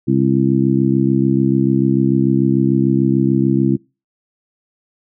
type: harmonic tone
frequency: 66.8 Hz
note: C2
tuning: 36 cents sharp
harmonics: 2 / 3 / 4 / 5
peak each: -17 / -17 / -17 / -17 dBFS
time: 0.07-3.77 s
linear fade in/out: 20 ms
effects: noise-tail reverb RT60 0.3 s tail -26 dB re dry